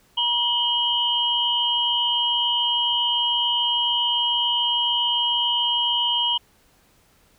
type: tone cluster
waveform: sine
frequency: 957 / 2922 / 3149 Hz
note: A#5 / F#7 / G7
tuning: +45 / -22 / +7 cents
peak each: -26 / -23 / -22 dBFS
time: 0.17-6.38 s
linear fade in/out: 10 ms
effects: pink hiss -59 dBFS RMS until 7.38 s